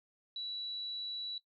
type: tone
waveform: sine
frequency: 3932 Hz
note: B7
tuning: 8 cents flat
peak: -38 dBFS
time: 0.36-1.38 s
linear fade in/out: 2 ms
effects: noise-tail reverb RT60 0.1 s tail -17 dB re dry